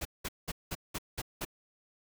pink noise bursts, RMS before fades -36 dBFS, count 7, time 0.01-1.451 s, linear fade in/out 10 ms, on 43 ms, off 190 ms, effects none

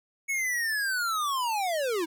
square linear sweep, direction down, 2222 to 307.5 Hz, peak -27 dBFS, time 0.28-2.06 s, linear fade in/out 20 ms, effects none

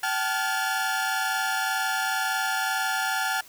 40% pulse tone cluster, 767 / 870 / 1412 / 1718 Hz, G5 / A5 / F6 / A6, -38 / -20 / +19 / -42 cents, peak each -29 / -31 / -28 / -30 dBFS, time 0.03-3.41 s, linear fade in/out 5 ms, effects white hiss -50 dBFS RMS until 3.48 s

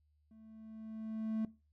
triangle tone with level ramp, 220 Hz, A3, in tune, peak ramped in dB -55 to -30 dBFS, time 0.31-1.45 s, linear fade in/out 2 ms, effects noise-tail reverb RT60 0.3 s tail -19 dB re dry + added 75 Hz sine -70 dBFS peak until 1.72 s

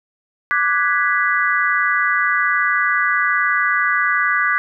sine chord, G# half-diminished seventh, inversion second, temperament equal, 1174.7 / 1480 / 1661.2 / 1975.5 Hz, D6 / F#6 / G#6 / B6, 0 / 0 / 0 / 0 cents, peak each -20 dBFS, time 0.51-4.58 s, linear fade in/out 0 ms, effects none

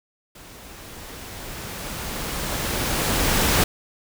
pink noise with level ramp, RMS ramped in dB -44 to -18 dBFS, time 0.35-3.64 s, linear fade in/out 5 ms, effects none

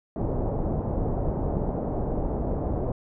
pink low-pass noise, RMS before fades -27 dBFS, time 0.16-2.92 s, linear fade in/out 2 ms, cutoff 740 Hz, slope 24 dB/octave, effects none

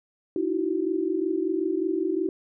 sine tone cluster, 308.7 / 334 / 377.1 Hz, D#4 / E4 / F#4, -14 / +23 / +33 cents, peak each -29 / -27 / -27 dBFS, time 0.36-2.29 s, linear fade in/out 2 ms, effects none

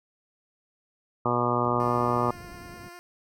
harmonic tone, 121.3 Hz, B2, 31 cents flat, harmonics 1 / 2 / 3 / 4 / 5 / 6 / 7 / 8 / 9 / 10, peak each -31 / -31 / -31 / -32 / -32 / -34 / -33 / -32 / -31 / -29 dBFS, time 1.25-2.31 s, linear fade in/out 5 ms
white low-pass noise, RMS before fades -46 dBFS, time 1.65-2.89 s, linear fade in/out 0 ms, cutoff 220 Hz, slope 12 dB/octave
10% pulse tone with vibrato, 350.4 Hz, F4, 6 cents sharp, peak -35 dBFS, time 1.8-2.99 s, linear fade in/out 0 ms, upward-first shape sine, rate 9.7 Hz, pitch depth 19 cents each way
effects none

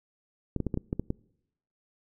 clicks, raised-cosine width 3 ms, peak -16 dBFS, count 8, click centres 0.563 / 0.603 / 0.667 / 0.742 / 0.774 / 0.929 / 0.996 / 1.104 s, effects noise-tail reverb RT60 0.8 s tail -25 dB re dry

